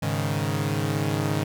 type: chord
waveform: sawtooth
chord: Ab suspended fourth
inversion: none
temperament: equal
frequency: 103.83 / 138.59 / 155.56 Hz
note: Ab2 / Db3 / Eb3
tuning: 0 / 0 / 0 cents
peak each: -24 dBFS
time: 0.02-1.44 s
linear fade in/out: 10 ms
effects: none